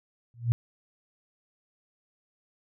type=tone with exponential growth; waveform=sine; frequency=118.3 Hz; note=A#2; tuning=26 cents sharp; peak=-16 dBFS; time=0.34-0.52 s; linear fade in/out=0 ms; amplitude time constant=39 ms; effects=none